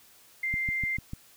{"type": "tone", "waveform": "sine", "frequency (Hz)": 2093, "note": "C7", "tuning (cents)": 0, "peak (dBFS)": -27, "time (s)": [0.43, 0.97], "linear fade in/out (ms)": 5}
{"type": "click train", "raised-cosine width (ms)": 5, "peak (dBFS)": -23, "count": 5, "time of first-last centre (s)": [0.54, 1.134], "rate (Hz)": 6.73}
{"effects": ["white hiss -57 dBFS RMS until 1.36 s"]}